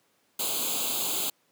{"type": "noise with comb filter", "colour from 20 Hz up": "white", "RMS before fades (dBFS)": -29, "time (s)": [0.39, 1.3], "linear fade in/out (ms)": 5, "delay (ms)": 0.27, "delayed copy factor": 0.95, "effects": ["pink hiss -68 dBFS RMS until 1.51 s", "high-pass 200 Hz 12 dB/octave"]}